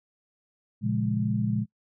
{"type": "chord", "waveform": "sine", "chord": "Bb minor seventh", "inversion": "none", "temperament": "equal", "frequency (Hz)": [116.54, 138.59, 174.61, 207.7], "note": ["Bb2", "Db3", "F3", "Ab3"], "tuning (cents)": [0, 0, 0, 0], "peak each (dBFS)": [-28, -32, -33, -27], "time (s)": [0.81, 1.66], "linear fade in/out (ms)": 50, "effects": ["noise-tail reverb RT60 0.1 s tail -23 dB re dry"]}